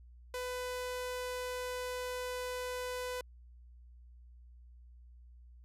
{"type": "tone", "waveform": "sawtooth", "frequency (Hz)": 499.9, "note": "B4", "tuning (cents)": 21, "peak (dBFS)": -33, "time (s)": [0.34, 3.21], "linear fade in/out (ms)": 2, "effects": ["added 60 Hz sine -53 dBFS peak until 5.64 s", "resampled to 32000 Hz"]}